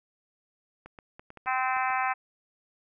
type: clicks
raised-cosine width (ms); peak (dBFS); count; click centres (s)
0.5; -30; 8; 0.86 / 0.988 / 1.195 / 1.304 / 1.373 / 1.46 / 1.766 / 1.903
type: harmonic tone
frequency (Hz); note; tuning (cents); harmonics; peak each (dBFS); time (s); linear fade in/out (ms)
258.4; C4; -21; 3 / 4 / 5 / 6 / 7 / 8 / 9 / 10; -29 / -31 / -33 / -35 / -36 / -37 / -38 / -39; 1.46-2.14; 20
effects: none